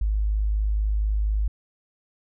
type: tone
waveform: sine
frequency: 52.1 Hz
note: G#1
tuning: 6 cents sharp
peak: -20 dBFS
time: 0.01-1.48 s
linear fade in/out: 5 ms
effects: none